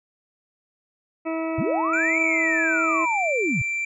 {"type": "harmonic tone", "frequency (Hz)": 324, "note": "E4", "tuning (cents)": -30, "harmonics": [1, 2, 3, 4, 6, 7, 8], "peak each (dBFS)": [-26, -29, -37, -36, -42, -40, -41], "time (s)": [1.25, 3.06], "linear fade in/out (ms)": 20}
{"type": "linear two-way sweep", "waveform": "sine", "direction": "up then down", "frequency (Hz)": [84.1, 2353, 93.7], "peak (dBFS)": -22, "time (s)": [1.58, 3.62], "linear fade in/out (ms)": 5, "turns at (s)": 2.2}
{"type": "tone", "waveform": "triangle", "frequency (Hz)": 2349, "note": "D7", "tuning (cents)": 0, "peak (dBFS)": -22, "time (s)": [1.93, 3.85], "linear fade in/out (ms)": 5}
{"effects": ["resampled to 24000 Hz"]}